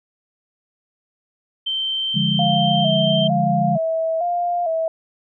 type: tone with pitch glide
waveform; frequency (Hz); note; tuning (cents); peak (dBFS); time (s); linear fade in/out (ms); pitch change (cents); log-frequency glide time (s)
sine; 3116 to 3141; G7 to G7; -11 to +3; -20; 1.66-3.28; 10; +14; 1.92-2.86
type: chord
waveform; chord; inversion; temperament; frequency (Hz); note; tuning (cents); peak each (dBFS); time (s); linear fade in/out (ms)
sine; D diminished; none; equal; 146.83 / 174.61 / 207.7; D3 / F3 / Ab3; 0 / 0 / 0; -22; 2.14-3.78; 20
type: tone with vibrato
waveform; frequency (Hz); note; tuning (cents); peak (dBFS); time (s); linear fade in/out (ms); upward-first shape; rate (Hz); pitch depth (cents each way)
sine; 675; E5; +41; -18; 2.39-4.88; 2; square; 1.1; 66
effects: none